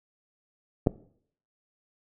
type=clicks; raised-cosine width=2 ms; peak=-24 / -6 dBFS; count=2; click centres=0.864 / 0.871 s; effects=noise-tail reverb RT60 0.6 s tail -20 dB re dry